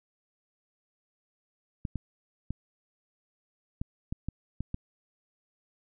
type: clicks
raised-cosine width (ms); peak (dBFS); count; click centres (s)
5; -20; 8; 1.852 / 1.957 / 2.506 / 3.815 / 4.125 / 4.286 / 4.606 / 4.744
effects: none